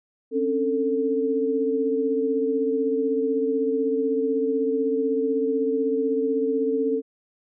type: tone cluster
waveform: sine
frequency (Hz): 266.6 / 282.6 / 446.9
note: C4 / C#4 / A4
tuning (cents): +33 / +34 / +27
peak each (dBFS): -26 / -30 / -22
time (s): 0.31-7.02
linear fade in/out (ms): 50
effects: none